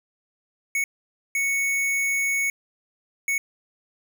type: tone bursts at uneven times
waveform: square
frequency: 2217 Hz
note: C#7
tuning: in tune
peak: -22 dBFS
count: 3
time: 0.75-0.84 / 1.35-2.5 / 3.28-3.38 s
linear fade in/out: 2 ms
effects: none